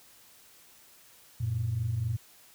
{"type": "tone pair together", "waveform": "sine", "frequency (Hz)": [92.5, 116.54], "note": ["F#2", "A#2"], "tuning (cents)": [0, 0], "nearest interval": "major third", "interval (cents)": 400, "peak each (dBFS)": [-33, -28], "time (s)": [1.4, 2.17], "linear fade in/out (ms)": 10, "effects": ["tanh soft clip ceiling -20 dBFS", "white hiss -57 dBFS RMS until 2.54 s"]}